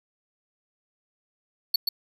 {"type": "tone with echo", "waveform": "square", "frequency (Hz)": 4435, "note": "C#8", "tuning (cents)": 0, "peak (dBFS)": -18, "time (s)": [1.74, 1.76], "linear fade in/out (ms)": 5, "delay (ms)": 130, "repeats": 1, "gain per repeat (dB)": -4, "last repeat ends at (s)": 1.89, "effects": []}